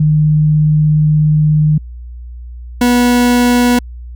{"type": "tone pair in turn", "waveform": ["sine", "40% pulse"], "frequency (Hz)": [152.8, 244], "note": ["D#3", "B3"], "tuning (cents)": [-31, -21], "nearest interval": "minor sixth", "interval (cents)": 810, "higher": "second", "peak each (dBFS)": -7, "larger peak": "neither", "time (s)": [[0, 1.78], [2.81, 3.79]], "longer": "first", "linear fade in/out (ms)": 5, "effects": ["added 60 Hz sine -26 dBFS peak until 4.15 s"]}